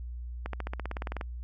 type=accelerating click train; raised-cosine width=0.5 ms; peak=-20 dBFS; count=14; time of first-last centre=0.46-1.212 s; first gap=73 ms; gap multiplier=0.96; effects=added 60 Hz sine -36 dBFS peak until 1.43 s